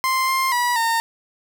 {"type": "tone with pitch steps", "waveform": "30% pulse", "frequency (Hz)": [1046, 1055, 972, 915], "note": ["C6", "C6", "B5", "A#5"], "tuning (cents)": [-1, 14, -28, -32], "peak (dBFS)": -15, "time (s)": [0.04, 1], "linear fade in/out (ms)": 0, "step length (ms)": 240, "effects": []}